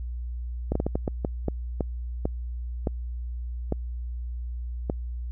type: slowing click train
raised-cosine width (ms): 2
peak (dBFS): -12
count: 13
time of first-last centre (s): 0.72-4.899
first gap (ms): 34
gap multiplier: 1.38
effects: added 60 Hz sine -30 dBFS peak until 5.31 s